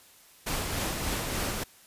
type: noise with tremolo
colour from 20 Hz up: pink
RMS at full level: -30 dBFS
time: 0.46-1.64 s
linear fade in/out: 10 ms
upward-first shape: sine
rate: 3.4 Hz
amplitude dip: 30%
effects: white hiss -56 dBFS RMS until 1.86 s + resampled to 32000 Hz